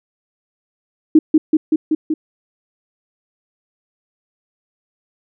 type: tone with echo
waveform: sine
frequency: 311.9 Hz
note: D#4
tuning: 4 cents sharp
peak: -4 dBFS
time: 1.15-1.19 s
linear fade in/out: 5 ms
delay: 190 ms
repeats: 5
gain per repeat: -2 dB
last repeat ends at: 2.14 s
effects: none